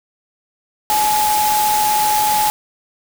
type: tone in noise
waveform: sine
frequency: 847 Hz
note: G#5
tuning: 34 cents sharp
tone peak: -14 dBFS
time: 0.9-2.5 s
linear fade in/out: 0 ms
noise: white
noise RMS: -21 dBFS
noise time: 0.9-2.5 s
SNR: +4 dB
effects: none